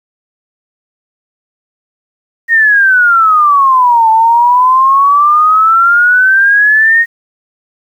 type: exponential two-way sweep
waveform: sine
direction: down then up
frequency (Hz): 1871 to 880 to 1871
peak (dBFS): -4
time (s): 2.48-7.06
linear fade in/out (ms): 50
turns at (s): 4.1
effects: 7-bit